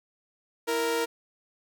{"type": "tone pair together", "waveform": "sawtooth", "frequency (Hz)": [329.7, 466.2], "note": ["E4", "A#4"], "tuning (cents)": [0, 0], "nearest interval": "tritone", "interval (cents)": 600, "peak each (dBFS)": [-29, -22], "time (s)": [0.67, 1.06], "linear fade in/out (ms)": 20, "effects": []}